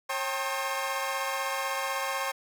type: tone cluster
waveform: 25% pulse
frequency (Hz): 543 / 788 / 897 / 1070 / 1259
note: C#5 / G5 / A5 / C6 / D#6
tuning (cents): -36 / +9 / +33 / +38 / +20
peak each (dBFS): -31 / -32 / -34 / -30 / -37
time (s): 0.09-2.32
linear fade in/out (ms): 10
effects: none